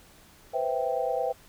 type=chord; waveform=sine; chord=C major seventh; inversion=third; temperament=equal; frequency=493.9 / 523.3 / 659.3 / 784 Hz; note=B4 / C5 / E5 / G5; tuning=0 / 0 / 0 / 0 cents; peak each=-31 dBFS; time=0.53-1.33 s; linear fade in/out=20 ms; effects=pink hiss -55 dBFS RMS until 1.48 s